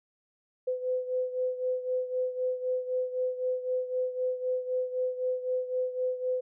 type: beating tone pair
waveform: sine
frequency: 506 / 509.9 Hz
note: B4 / C5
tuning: +42 / -45 cents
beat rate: 3.9 Hz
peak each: -29 / -34 dBFS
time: 0.67-6.41 s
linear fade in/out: 10 ms
effects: none

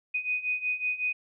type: beating tone pair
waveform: sine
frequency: 2489 / 2494.4 Hz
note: D#7 / D#7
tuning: 0 / +4 cents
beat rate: 5.4 Hz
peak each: -32 / -29 dBFS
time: 0.14-1.13 s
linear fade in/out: 10 ms
effects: none

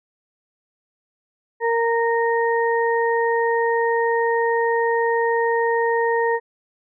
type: harmonic tone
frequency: 463.2 Hz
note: A#4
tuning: 11 cents flat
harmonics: 1 / 2 / 4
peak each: -19 / -22 / -25 dBFS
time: 1.6-6.4 s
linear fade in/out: 50 ms
effects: none

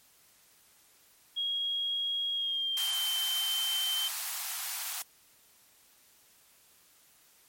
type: tone with pitch glide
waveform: sine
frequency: 3286 to 3103 Hz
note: G#7 to G7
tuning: -19 to -18 cents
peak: -29 dBFS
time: 1.36-4.09 s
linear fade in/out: 20 ms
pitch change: -99 cents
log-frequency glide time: 2.33-3.01 s
type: high-pass noise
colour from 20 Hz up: white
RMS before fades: -36 dBFS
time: 2.77-5.02 s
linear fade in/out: 0 ms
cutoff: 680 Hz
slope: 96 dB/octave
effects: white hiss -62 dBFS RMS until 7.48 s + MP3 64 kbps

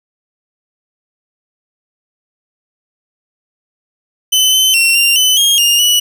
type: tone with pitch steps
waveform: sawtooth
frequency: 3034 / 3060 / 2724 / 2779 / 3021 / 3246 / 2825 / 2943 Hz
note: F#7 / G7 / F7 / F7 / F#7 / G#7 / F7 / F#7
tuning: +43 / -42 / -44 / -9 / +35 / -40 / +19 / -10 cents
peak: -5 dBFS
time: 4.32-6 s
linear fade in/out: 10 ms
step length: 210 ms
effects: none

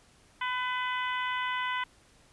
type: harmonic tone with a mistuned harmonic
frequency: 502 Hz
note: B4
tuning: 28 cents sharp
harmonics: 2 / 3 / 4 / 5 / 6 / 7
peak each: -32 / -36 / -35 / -43 / -40 / -46 dBFS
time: 0.41-1.84 s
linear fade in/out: 5 ms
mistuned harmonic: 7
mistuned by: -26 cents
effects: pink hiss -61 dBFS RMS until 2.32 s + resampled to 24000 Hz

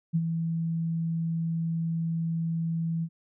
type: tone with ADSR envelope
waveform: sine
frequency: 164.81 Hz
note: E3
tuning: in tune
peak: -20 dBFS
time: 0.13-3.09 s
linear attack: 26 ms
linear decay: 48 ms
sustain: -6 dB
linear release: 60 ms
effects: none

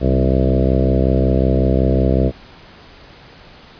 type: harmonic tone with a mistuned harmonic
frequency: 65.41 Hz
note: C2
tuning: in tune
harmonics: 1 / 2 / 3 / 4 / 5 / 6 / 7 / 8 / 9 / 10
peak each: -16 / -19 / -21 / -22 / -23 / -24 / -24 / -25 / -26 / -26 dBFS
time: 0-2.32 s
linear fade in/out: 50 ms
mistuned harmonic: 3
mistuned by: -25 cents
effects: pink hiss -42 dBFS RMS until 3.79 s + resampled to 11025 Hz

